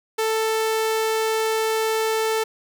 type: tone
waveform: sawtooth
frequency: 441.8 Hz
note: A4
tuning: 7 cents sharp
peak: -16 dBFS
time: 0.18-2.44 s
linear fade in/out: 10 ms
effects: none